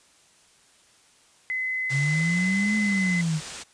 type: tone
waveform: sine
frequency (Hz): 2034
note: C7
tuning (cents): -50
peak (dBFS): -25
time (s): 1.5-3.21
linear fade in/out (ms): 0
type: low-pass noise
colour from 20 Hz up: white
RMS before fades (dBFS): -39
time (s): 1.89-3.64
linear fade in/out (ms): 20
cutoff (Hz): 9000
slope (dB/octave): 48
type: linear two-way sweep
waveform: sine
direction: up then down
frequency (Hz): 132.3 to 214.2 to 151.7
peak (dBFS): -22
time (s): 1.9-3.41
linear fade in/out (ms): 50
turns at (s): 2.76
effects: white hiss -58 dBFS RMS until 3.73 s + resampled to 22050 Hz